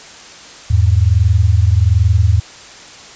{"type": "tone pair together", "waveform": "sine", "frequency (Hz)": [82.55, 103.83], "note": ["E2", "G#2"], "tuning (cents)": [3, 0], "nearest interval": "major third", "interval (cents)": 397, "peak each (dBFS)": -11, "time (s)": [0.7, 2.4], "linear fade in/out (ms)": 10, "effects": ["white hiss -36 dBFS RMS until 3.15 s", "resampled to 16000 Hz"]}